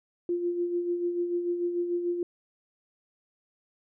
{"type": "tone with tremolo", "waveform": "sine", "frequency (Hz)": 349.2, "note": "F4", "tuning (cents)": 0, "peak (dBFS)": -24, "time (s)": [0.29, 2.23], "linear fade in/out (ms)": 2, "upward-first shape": "sine", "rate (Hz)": 6.8, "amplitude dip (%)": 50, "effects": []}